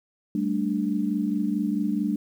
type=chord; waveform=sine; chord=G suspended second; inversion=none; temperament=equal with one note detuned; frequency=196 / 220.6 / 293.7 Hz; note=G3 / A3 / D4; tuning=0 / +5 / 0 cents; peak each=-27 dBFS; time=0.35-2.16 s; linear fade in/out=2 ms; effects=9-bit